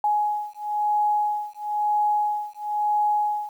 sine beating tone pair, 837 / 838 Hz, G#5 / G#5, +13 / +15 cents, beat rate 1 Hz, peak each -24 dBFS, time 0.04-3.49 s, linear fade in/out 2 ms, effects 9-bit

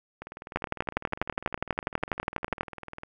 two click trains, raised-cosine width 0.5 ms, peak -24 / -10 dBFS, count 57 / 26, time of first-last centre 0.22-3.034 / 0.56-2.609 s, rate 19.9 / 12.2 Hz, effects none

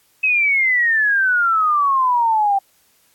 sine exponential sweep, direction down, 2580 to 777 Hz, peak -13 dBFS, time 0.23-2.59 s, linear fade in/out 10 ms, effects white hiss -58 dBFS RMS until 3.14 s + AAC 64 kbps

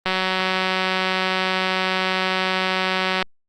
click train, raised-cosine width 0.3 ms, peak -5 dBFS, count 593, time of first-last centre 0.06-3.226 s, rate 187 Hz, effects Opus 32 kbps

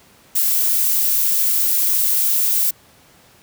violet noise, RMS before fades -17 dBFS, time 0.35-2.71 s, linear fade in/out 10 ms, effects pink hiss -50 dBFS RMS until 3.42 s + high-pass 80 Hz 12 dB/octave

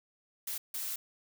blue noise bursts at uneven times, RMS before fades -37 dBFS, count 2, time 0.47-0.58 / 0.74-0.96 s, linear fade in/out 5 ms, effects none

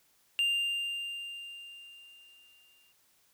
triangle tone with exponential decay, 2794 Hz, F7, in tune, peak -23 dBFS, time 0.39-2.92 s, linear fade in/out 0 ms, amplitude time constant 550 ms, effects white hiss -68 dBFS RMS until 3.33 s

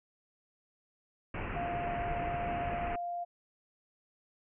pink low-pass noise, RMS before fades -38 dBFS, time 1.34-2.96 s, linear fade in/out 5 ms, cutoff 2800 Hz, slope 96 dB/octave
sine tone, 698 Hz, F5, 1 cent flat, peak -34 dBFS, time 1.55-3.25 s, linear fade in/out 20 ms
effects none

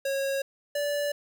square tone pair in turn, 547 / 580.4 Hz, C#5 / D5, -23 / -21 cents, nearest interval minor second, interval 102 cents, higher second, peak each -27 dBFS, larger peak neither, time 0.05-0.42 / 0.75-1.12 s, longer neither, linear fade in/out 5 ms, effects 10-bit

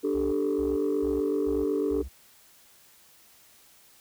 sine chord, D suspended fourth, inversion none, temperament equal, 293.7 / 392 / 440 Hz, D4 / G4 / A4, 0 / 0 / 0 cents, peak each -27 dBFS, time 0.03-2.03 s, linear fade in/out 20 ms
triangle tone bursts, 65.41 Hz, C2, in tune, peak -33 dBFS, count 5, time 0.14-2.09 s, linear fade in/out 20 ms, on 190 ms, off 250 ms
effects tanh soft clip ceiling -19 dBFS + white hiss -57 dBFS RMS until 4 s

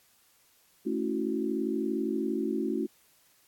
sine chord, F# minor seventh, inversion first, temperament equal, 220 / 277.2 / 329.6 / 370 Hz, A3 / C#4 / E4 / F#4, 0 / 0 / 0 / 0 cents, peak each -33 dBFS, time 0.85-2.87 s, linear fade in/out 20 ms, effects white hiss -64 dBFS RMS until 3.47 s + AAC 64 kbps

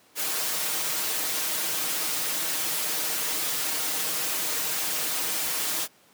white noise with comb filter, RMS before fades -28 dBFS, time 0.15-5.88 s, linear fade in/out 50 ms, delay 6.4 ms, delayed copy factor +0.9, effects pink hiss -58 dBFS RMS until 6.13 s + high-pass 200 Hz 12 dB/octave

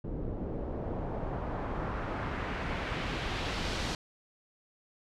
pink noise with low-pass filter sweep, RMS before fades -35 dBFS, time 0.04-3.95 s, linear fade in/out 2 ms, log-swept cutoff 360 to 5200 Hz, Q 1.1, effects none

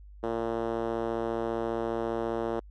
5% pulse tone with band-pass filter, 114.8 Hz, A#2, 26 cents flat, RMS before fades -31 dBFS, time 0.23-2.6 s, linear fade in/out 5 ms, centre 400 Hz, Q 1.4, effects added 50 Hz sine -46 dBFS peak until 2.7 s

